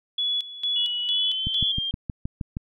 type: tone with tremolo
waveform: sine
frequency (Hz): 3400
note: G#7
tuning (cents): +40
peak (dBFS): -22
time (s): 0.18-1.72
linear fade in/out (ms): 5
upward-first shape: square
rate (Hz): 2.2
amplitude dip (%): 80
type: tone with pitch glide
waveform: sine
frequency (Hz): 2931 to 3196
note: F#7 to G7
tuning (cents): -17 to +33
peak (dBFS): -25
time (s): 0.76-1.91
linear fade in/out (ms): 2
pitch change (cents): +150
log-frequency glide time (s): 1.02-1.7
type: click train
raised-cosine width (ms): 5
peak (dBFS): -16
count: 8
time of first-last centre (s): 1.47-2.569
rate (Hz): 6.37
effects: none